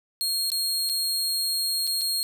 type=tone with dropouts; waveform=sawtooth; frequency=4256 Hz; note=C8; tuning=29 cents sharp; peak=-21 dBFS; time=0.21-2.23 s; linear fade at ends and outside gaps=0 ms; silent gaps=0.502-0.518 / 0.891-0.896 / 1.869-1.874 / 2.011-2.016 s; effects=none